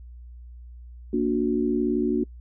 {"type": "chord", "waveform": "sine", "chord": "Bb augmented", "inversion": "none", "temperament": "just", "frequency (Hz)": [233.1, 291.4, 364.2], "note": ["Bb3", "D4", "F#4"], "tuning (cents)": [0, -13, -27], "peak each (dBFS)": -25, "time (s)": [1.13, 2.24], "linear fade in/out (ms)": 5, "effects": ["noise-tail reverb RT60 0.1 s tail -25 dB re dry", "added 60 Hz sine -40 dBFS peak until 2.4 s"]}